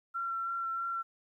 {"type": "tone with vibrato", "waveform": "sine", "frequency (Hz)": 1359, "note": "F6", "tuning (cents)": -48, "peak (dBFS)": -32, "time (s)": [0.14, 1.03], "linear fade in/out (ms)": 20, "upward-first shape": "sine", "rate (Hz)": 3.1, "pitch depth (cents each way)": 13, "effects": ["12-bit"]}